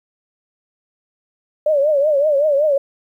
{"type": "tone with vibrato", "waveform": "sine", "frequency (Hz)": 585, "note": "D5", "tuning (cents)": -7, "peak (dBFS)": -12, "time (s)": [1.66, 2.78], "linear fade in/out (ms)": 5, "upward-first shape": "triangle", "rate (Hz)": 5.3, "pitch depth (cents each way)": 140, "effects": ["9-bit"]}